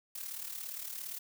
blue noise with amplitude modulation, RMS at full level -39 dBFS, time 0.15-1.19 s, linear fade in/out 5 ms, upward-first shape sine, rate 37.4 Hz, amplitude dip 65%, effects none

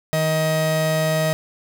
45% pulse tone pair together, 157.5 / 630 Hz, D#3 / D#5, +21 / +21 cents, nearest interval 2 octaves, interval 2400 cents, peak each -21 / -21 dBFS, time 0.13-1.33 s, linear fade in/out 0 ms, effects none

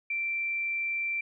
sine tone, 2349 Hz, D7, in tune, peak -28 dBFS, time 0.1-1.21 s, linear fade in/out 5 ms, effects none

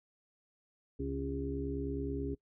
harmonic tone with a mistuned harmonic, 69.3 Hz, C#2, in tune, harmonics 1 / 2 / 4 / 5 / 6, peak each -40 / -42 / -38 / -46 / -40 dBFS, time 0.99-2.35 s, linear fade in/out 10 ms, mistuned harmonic 6, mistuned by -38 cents, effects noise-tail reverb RT60 0.1 s tail -22 dB re dry

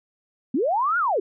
sine linear two-way sweep, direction up then down, 220 to 1472 to 344.1 Hz, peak -19 dBFS, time 0.54-1.2 s, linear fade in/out 5 ms, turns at 0.98 s, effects none

